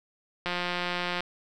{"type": "click train", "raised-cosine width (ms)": 0.3, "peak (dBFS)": -14, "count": 133, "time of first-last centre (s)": [0.46, 1.206], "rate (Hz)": 177, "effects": []}